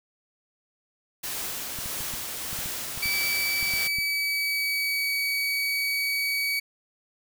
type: noise with tremolo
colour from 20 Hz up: white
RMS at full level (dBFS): -32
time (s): 1.23-3.88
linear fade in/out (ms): 10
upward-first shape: sine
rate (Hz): 1.6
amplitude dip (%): 25
type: clicks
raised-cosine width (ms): 5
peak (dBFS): -28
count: 12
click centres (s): 1.788 / 1.859 / 2.006 / 2.138 / 2.53 / 2.589 / 2.659 / 2.976 / 3.058 / 3.628 / 3.738 / 3.986
type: tone with pitch glide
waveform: 30% pulse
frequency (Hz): 2300 to 2266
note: D7 to C#7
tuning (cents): -37 to +37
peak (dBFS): -22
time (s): 3.02-6.6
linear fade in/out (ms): 10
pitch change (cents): -26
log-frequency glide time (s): 3.52-5.14
effects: none